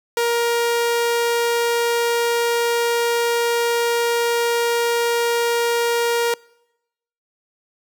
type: tone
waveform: sawtooth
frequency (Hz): 470.6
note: A#4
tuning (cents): +16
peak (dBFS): -13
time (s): 0.17-6.34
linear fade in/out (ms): 2
effects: noise-tail reverb RT60 0.9 s tail -26 dB re dry